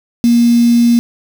sine tone with quantisation, 236.5 Hz, A#3, 25 cents sharp, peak -6 dBFS, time 0.24-0.99 s, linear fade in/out 0 ms, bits 4, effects none

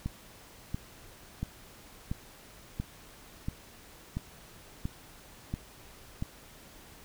click train, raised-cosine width 5 ms, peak -20 dBFS, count 10, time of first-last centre 0.06-6.224 s, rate 1.46 Hz, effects pink hiss -53 dBFS RMS until 7.04 s

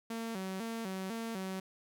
sawtooth tone with vibrato, 207.7 Hz, G#3, in tune, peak -33 dBFS, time 0.1-1.6 s, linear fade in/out 5 ms, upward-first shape square, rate 2 Hz, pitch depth 160 cents each way, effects none

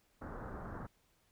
pink low-pass noise, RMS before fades -45 dBFS, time 0.21-0.87 s, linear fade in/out 10 ms, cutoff 1600 Hz, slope 48 dB/octave, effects pink hiss -73 dBFS RMS until 1.31 s

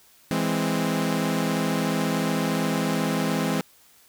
sawtooth chord, E augmented, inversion none, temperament equal, 164.81 / 207.7 / 261.6 Hz, E3 / G#3 / B#3, 0 / 0 / 0 cents, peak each -23 dBFS, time 0.31-3.61 s, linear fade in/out 0 ms, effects white hiss -56 dBFS RMS until 4.08 s

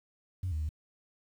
sine tone with pitch steps, 92.1 / 77.5 / 76.7 Hz, F#2 / D#2 / D#2, -7 / -6 / -24 cents, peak -29 dBFS, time 0.43-0.691 s, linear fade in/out 5 ms, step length 87 ms, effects tanh soft clip ceiling -27 dBFS + 10-bit

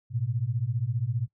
sine beating tone pair, 110 / 125 Hz, A2 / B2, 0 / +21 cents, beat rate 15 Hz, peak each -29 / -28 dBFS, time 0.1-1.28 s, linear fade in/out 50 ms, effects noise-tail reverb RT60 0.1 s tail -23 dB re dry

